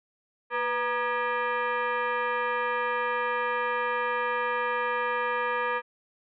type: tone with frequency modulation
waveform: sine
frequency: 226.9 Hz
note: A#3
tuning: 47 cents flat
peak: -25 dBFS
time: 0.5-5.82 s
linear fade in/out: 50 ms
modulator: 720 Hz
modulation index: 2.5
effects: none